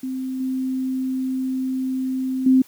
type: tone with level steps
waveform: sine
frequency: 260.4 Hz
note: C4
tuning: 8 cents flat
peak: -24 / -21 / -11 dBFS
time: 0.03-2.62 s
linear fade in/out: 5 ms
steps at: 0.4 / 2.46 s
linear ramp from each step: 5 ms
effects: white hiss -51 dBFS RMS until 2.67 s